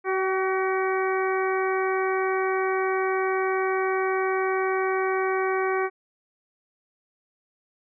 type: harmonic tone with a mistuned harmonic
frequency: 378.3 Hz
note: F#4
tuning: 38 cents sharp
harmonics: 1 / 2 / 3 / 4 / 5 / 6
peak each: -24 / -30 / -30 / -33 / -34 / -35 dBFS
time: 0.04-5.9 s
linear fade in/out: 50 ms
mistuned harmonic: 2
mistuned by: +20 cents
effects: none